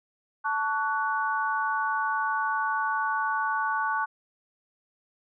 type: chord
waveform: sine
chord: F# minor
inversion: first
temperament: equal with one note detuned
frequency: 880 / 1128.1 / 1480 Hz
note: A5 / C#6 / F#6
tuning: 0 / +30 / 0 cents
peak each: -29 dBFS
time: 0.44-4.06 s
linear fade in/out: 20 ms
effects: none